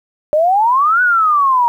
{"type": "exponential two-way sweep", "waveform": "sine", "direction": "up then down", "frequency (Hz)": [587.3, 1500, 934], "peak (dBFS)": -9, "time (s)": [0.33, 1.68], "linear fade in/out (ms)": 0, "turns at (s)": 1.02, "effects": ["8-bit"]}